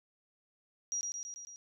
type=tone with echo; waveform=sine; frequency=5740 Hz; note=F8; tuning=47 cents sharp; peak=-32 dBFS; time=0.92-1.01 s; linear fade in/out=0 ms; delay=110 ms; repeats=5; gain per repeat=-3 dB; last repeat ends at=1.56 s; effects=none